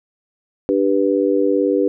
sine chord, G major, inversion second, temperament just, 294 / 392 / 490 Hz, D4 / G4 / B4, +2 / 0 / -14 cents, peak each -18 dBFS, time 0.69-1.88 s, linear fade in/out 0 ms, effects none

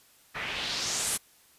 white noise with low-pass filter sweep, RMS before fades -32 dBFS, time 0.34-1.18 s, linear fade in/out 20 ms, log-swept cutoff 1900 to 11000 Hz, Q 2.2, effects white hiss -60 dBFS RMS until 1.58 s + resampled to 32000 Hz

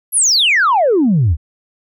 sine exponential sweep, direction down, 11840 to 69.3 Hz, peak -8 dBFS, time 0.12-1.37 s, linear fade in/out 50 ms, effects tanh soft clip ceiling -6 dBFS

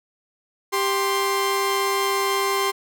sawtooth tone pair together, 393.7 / 1051 Hz, G4 / C6, +8 / +7 cents, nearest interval octave + perfect fourth, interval 1699 cents, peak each -19 dBFS, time 0.72-2.72 s, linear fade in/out 20 ms, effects none

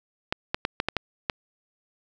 clicks, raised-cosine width 0.3 ms, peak -8 dBFS, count 7, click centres 0.325 / 0.545 / 0.651 / 0.801 / 0.886 / 0.967 / 1.298 s, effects none

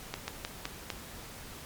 slowing click train, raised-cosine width 0.2 ms, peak -16 dBFS, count 5, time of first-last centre 0.14-0.902 s, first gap 140 ms, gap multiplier 1.21, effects pink hiss -46 dBFS RMS until 1.65 s + MP3 96 kbps

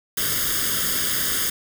white noise with comb filter, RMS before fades -23 dBFS, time 0.17-1.5 s, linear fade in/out 5 ms, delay 0.6 ms, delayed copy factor +0.85, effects none

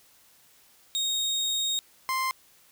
30% pulse tone pair in turn, 3729 / 1046.4 Hz, A#7 / C6, 0 / 0 cents, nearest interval octave + minor seventh, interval 2200 cents, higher first, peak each -23 dBFS, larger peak neither, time 0.95-1.79 / 2.09-2.31 s, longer first, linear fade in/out 0 ms, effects white hiss -59 dBFS RMS until 2.71 s

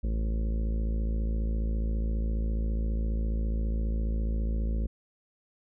harmonic tone, 54.7 Hz, A1, 9 cents flat, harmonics 1 / 2 / 3 / 4 / 5 / 6 / 7 / 8 / 9 / 10, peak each -26 / -43 / -42 / -38 / -51 / -47 / -51 / -51 / -51 / -51 dBFS, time 0.03-4.87 s, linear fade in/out 10 ms, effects none

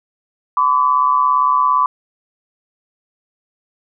sine tone pair together, 1011.5 / 1149 Hz, B5 / D6, +41 / -38 cents, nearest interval major second, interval 221 cents, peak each -14 / -14 dBFS, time 0.57-1.86 s, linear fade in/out 2 ms, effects none

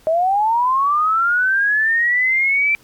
sine linear sweep, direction up, 622.3 to 2349 Hz, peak -13 dBFS, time 0.07-2.75 s, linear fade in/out 0 ms, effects pink hiss -51 dBFS RMS until 2.83 s + MP3 96 kbps

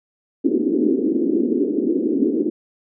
white band-pass noise, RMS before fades -19 dBFS, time 0.44-2.5 s, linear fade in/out 10 ms, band 240 to 380 Hz, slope 48 dB/octave, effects none

